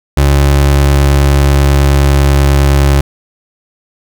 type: tone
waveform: 30% pulse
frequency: 69.9 Hz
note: C#2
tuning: 15 cents sharp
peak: -3 dBFS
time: 0.17-3.01 s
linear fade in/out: 5 ms
effects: none